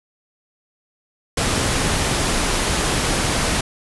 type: low-pass noise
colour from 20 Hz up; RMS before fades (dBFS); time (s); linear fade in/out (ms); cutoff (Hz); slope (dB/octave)
pink; -20; 1.37-3.61; 5; 11000; 96
effects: none